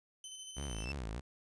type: tone with tremolo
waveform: 15% pulse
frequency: 3054 Hz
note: G7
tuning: 46 cents flat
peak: -37 dBFS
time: 0.24-0.85 s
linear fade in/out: 2 ms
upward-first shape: square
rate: 13 Hz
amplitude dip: 30%
type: tone with vibrato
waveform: sawtooth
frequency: 61.74 Hz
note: B1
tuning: in tune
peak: -35 dBFS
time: 0.56-1.21 s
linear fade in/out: 20 ms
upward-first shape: sine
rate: 3.3 Hz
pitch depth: 280 cents each way
type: tone with exponential growth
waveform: 35% pulse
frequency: 2660 Hz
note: E7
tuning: 15 cents sharp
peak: -36 dBFS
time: 0.62-0.92 s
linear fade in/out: 1 ms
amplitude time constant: 65 ms
effects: resampled to 22050 Hz